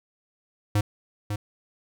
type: tone with echo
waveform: square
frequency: 103.83 Hz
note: G#2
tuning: in tune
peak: -20 dBFS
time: 0.75-0.81 s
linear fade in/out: 5 ms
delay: 550 ms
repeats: 1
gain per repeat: -7 dB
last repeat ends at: 1.36 s
effects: none

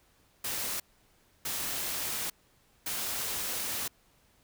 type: noise bursts at uneven times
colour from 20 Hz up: white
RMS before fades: -34 dBFS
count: 3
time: 0.44-0.8 / 1.45-2.3 / 2.86-3.88 s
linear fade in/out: 5 ms
effects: pink hiss -66 dBFS RMS until 4.43 s

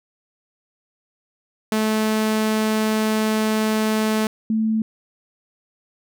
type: tone pair in turn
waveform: sawtooth / sine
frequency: 217.2 / 220.1 Hz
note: A3 / A3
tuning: -22 / +1 cents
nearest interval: unison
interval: 23 cents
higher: second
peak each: -14 / -17 dBFS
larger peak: first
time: 1.72-4.27 / 4.5-4.82 s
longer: first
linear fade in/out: 2 ms
effects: none

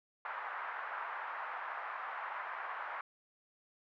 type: band-pass noise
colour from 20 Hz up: pink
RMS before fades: -42 dBFS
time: 0.25-3.01 s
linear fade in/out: 2 ms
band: 850 to 1700 Hz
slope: 24 dB/octave
effects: none

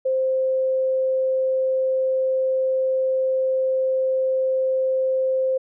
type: tone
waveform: sine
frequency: 523.3 Hz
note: C5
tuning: in tune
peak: -18 dBFS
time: 0.05-5.58 s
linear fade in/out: 10 ms
effects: none

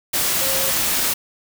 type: tone in noise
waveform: sine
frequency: 537 Hz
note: C5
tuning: 45 cents sharp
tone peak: -27 dBFS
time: 0.41-0.71 s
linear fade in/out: 10 ms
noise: white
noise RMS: -20 dBFS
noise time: 0.13-1.14 s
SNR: -10 dB
effects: none

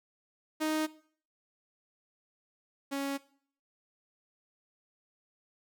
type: tone pair in turn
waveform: sawtooth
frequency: 311.1 / 277.2 Hz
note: D#4 / C#4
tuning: 0 / 0 cents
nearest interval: major second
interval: 200 cents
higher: first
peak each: -25 / -28 dBFS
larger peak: first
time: 0.6-0.87 / 2.91-3.18 s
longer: neither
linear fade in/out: 20 ms
effects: noise-tail reverb RT60 0.5 s tail -18 dB re dry

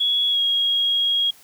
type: tone with pitch glide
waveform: sine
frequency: 3358 to 3287 Hz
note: G#7 to G#7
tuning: +18 to -19 cents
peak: -17 dBFS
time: 0-1.31 s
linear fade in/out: 10 ms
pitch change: -37 cents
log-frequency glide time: 0.3-0.39 s
effects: white hiss -50 dBFS RMS until 1.43 s

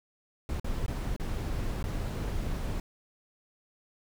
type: noise with dropouts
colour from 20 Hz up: brown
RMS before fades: -32 dBFS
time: 0.49-2.8 s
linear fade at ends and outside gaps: 1 ms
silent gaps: 0.598-0.644 / 0.863-0.88 / 1.164-1.198 / 1.827-1.84 s
effects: none

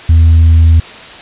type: tone with tanh clipping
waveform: sine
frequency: 81.5 Hz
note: E2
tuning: 19 cents flat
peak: -3 dBFS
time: 0.09-0.8 s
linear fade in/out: 5 ms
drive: 1 dB
effects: white hiss -30 dBFS RMS until 1.21 s + resampled to 8000 Hz

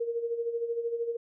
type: tone with tremolo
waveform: sine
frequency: 466.8 Hz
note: A#4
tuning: 2 cents sharp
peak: -26 dBFS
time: 0-1.17 s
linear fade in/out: 10 ms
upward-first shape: sine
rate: 13 Hz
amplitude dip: 65%
effects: none

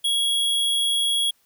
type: tone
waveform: square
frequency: 3322 Hz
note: G#7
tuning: in tune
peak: -20 dBFS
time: 0.04-1.31 s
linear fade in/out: 10 ms
effects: white hiss -64 dBFS RMS until 1.45 s

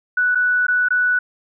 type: tone with dropouts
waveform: sine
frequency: 1480 Hz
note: F#6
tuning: in tune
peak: -14 dBFS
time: 0.17-1.19 s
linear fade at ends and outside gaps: 5 ms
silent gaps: 0.349-0.354 / 0.668-0.682 / 0.886-0.905 s
effects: none

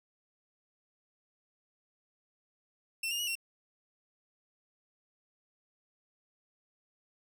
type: tone with pitch steps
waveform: sawtooth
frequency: 2696 / 2825 / 2907 / 2731 Hz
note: E7 / F7 / F#7 / F7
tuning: +38 / +19 / -31 / -39 cents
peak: -29 dBFS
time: 3.03-3.354 s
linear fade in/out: 5 ms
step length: 81 ms
effects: none

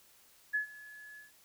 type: tone with ADSR envelope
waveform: sine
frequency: 1704 Hz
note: G#6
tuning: 44 cents sharp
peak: -27 dBFS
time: 0.53-1.32 s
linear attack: 20 ms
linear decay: 110 ms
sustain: -21 dB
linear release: 140 ms
effects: white hiss -63 dBFS RMS until 1.44 s

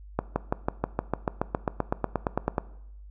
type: accelerating click train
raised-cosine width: 1 ms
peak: -10 dBFS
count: 19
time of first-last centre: 0.19-2.582 s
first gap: 170 ms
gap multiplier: 0.97
effects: noise-tail reverb RT60 0.8 s tail -18 dB re dry + added 50 Hz sine -43 dBFS peak until 3.1 s

